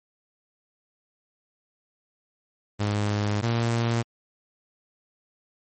sawtooth tone pair in turn, 103.83 / 116.55 Hz, G#2 / A#2, 0 / 0 cents, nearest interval major second, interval 200 cents, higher second, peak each -19 / -18 dBFS, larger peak second, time 2.79-3.42 / 3.42-4.03 s, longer first, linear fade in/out 20 ms, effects MP3 32 kbps

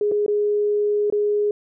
sine tone with dropouts, 415.3 Hz, G#4, in tune, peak -17 dBFS, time 0.01-1.51 s, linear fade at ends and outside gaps 2 ms, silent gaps 0.115-0.119 / 0.263-0.28 / 1.101-1.124 s, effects none

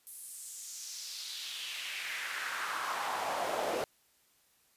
brown noise with high-pass filter sweep, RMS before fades -38 dBFS, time 0.07-3.84 s, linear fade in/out 0 ms, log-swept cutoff 11000 to 510 Hz, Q 2.6, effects white hiss -69 dBFS RMS until 4.76 s + resampled to 32000 Hz

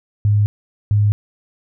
sine tone pair in turn, 103.83 / 103.83 Hz, G#2 / G#2, 0 / 0 cents, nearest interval unison, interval 0 cents, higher neither, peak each -11 dBFS, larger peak neither, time 0.25-0.46 / 0.91-1.12 s, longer neither, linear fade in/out 0 ms, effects none

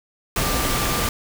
sine tone in noise, 1184 Hz, D6, 14 cents sharp, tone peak -30 dBFS, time 0.36-1.09 s, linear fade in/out 2 ms, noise pink, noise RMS -22 dBFS, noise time 0.36-1.09 s, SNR -11 dB, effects none

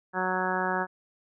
harmonic tone, 185 Hz, F#3, in tune, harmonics 1 / 2 / 3 / 4 / 5 / 6 / 7 / 8 / 9, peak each -35 / -34 / -36 / -33 / -32 / -37 / -36 / -35 / -33 dBFS, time 0.13-0.87 s, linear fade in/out 50 ms, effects none

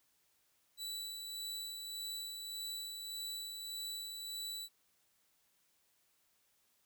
sawtooth tone with tremolo, 3951 Hz, B7, in tune, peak -37 dBFS, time 0.77-4.69 s, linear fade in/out 50 ms, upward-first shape sine, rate 1.7 Hz, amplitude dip 35%, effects white hiss -75 dBFS RMS until 6.85 s

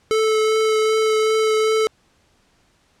square tone with vibrato, 436.6 Hz, A4, 13 cents flat, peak -16 dBFS, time 0.11-1.87 s, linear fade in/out 0 ms, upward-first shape triangle, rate 2.6 Hz, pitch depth 12 cents each way, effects pink hiss -60 dBFS RMS until 3 s + low-pass 8000 Hz 12 dB/octave

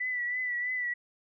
sine tone with vibrato, 1975.5 Hz, B6, in tune, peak -29 dBFS, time 0-0.94 s, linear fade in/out 10 ms, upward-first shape triangle, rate 3.1 Hz, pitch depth 47 cents each way, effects none

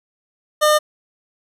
25% pulse tone, 606 Hz, D#5, 46 cents flat, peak -8 dBFS, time 0.61-0.79 s, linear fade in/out 20 ms, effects resampled to 32000 Hz + 8-bit

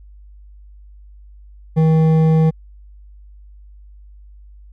sine tone with hard clipping, 159.4 Hz, D#3, 42 cents sharp, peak -12 dBFS, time 1.76-2.51 s, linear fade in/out 20 ms, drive 9 dB, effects added 50 Hz sine -39 dBFS peak until 4.72 s

